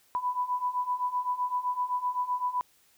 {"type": "beating tone pair", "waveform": "sine", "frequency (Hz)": [987.8, 995.6], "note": ["B5", "B5"], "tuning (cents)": [0, 14], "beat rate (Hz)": 7.8, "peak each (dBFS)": [-32, -29], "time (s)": [0.15, 2.61], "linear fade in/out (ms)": 0, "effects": ["white hiss -64 dBFS RMS until 2.97 s"]}